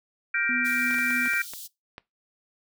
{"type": "chord", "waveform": "sine", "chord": "G minor seventh", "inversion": "third", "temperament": "just", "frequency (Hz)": [1411.2, 1568, 1881.6, 2352], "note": ["F6", "G6", "Bb6", "D7"], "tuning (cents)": [18, 0, 16, 2], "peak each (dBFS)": [-30, -28, -31, -27], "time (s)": [0.34, 1.42], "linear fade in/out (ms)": 5}
{"type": "tone with tremolo", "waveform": "sine", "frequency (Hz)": 246.9, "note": "B3", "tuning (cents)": 0, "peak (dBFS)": -30, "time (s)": [0.49, 1.28], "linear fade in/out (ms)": 2, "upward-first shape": "triangle", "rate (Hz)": 3.3, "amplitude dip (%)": 35}
{"type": "high-pass noise", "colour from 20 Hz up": "white", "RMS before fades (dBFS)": -40, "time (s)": [0.64, 1.68], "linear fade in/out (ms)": 20, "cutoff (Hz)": 3200, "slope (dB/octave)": 48}
{"type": "clicks", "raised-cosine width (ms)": 0.3, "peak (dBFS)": -23, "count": 8, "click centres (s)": [0.909, 0.943, 0.986, 1.107, 1.258, 1.336, 1.536, 1.981]}
{"effects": ["noise-tail reverb RT60 0.2 s tail -21 dB re dry"]}